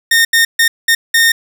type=tone bursts at uneven times; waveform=sawtooth; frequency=1834 Hz; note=A#6; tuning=29 cents flat; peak=-4 dBFS; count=5; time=0.11-0.25 / 0.33-0.45 / 0.59-0.68 / 0.88-0.95 / 1.14-1.32 s; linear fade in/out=5 ms; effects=none